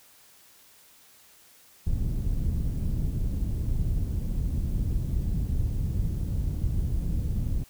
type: low-pass noise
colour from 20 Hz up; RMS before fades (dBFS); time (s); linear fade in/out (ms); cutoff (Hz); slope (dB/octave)
pink; -27; 1.86-7.64; 10; 130; 12
effects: white hiss -56 dBFS RMS until 7.69 s